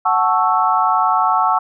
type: chord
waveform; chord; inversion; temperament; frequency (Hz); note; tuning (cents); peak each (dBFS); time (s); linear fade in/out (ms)
sine; F# minor seventh; none; equal; 740 / 880 / 1108.7 / 1318.5; F#5 / A5 / C#6 / E6; 0 / 0 / 0 / 0; -18; 0.05-1.59; 10
effects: none